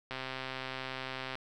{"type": "click train", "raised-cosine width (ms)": 0.3, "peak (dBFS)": -22, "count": 164, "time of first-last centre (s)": [0.11, 1.354], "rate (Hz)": 131, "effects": []}